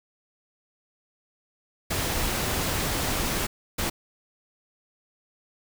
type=noise bursts at uneven times; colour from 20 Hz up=pink; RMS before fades=-27 dBFS; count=2; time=1.9-3.47 / 3.78-3.9 s; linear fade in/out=10 ms; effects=none